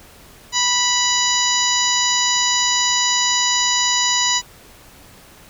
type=harmonic tone; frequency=984 Hz; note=B5; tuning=7 cents flat; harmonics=1 / 2 / 3 / 4 / 5 / 6 / 7; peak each=-23 / -24 / -24 / -22 / -24 / -24 / -21 dBFS; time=0.52-4.42 s; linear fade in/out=50 ms; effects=pink hiss -45 dBFS RMS until 5.49 s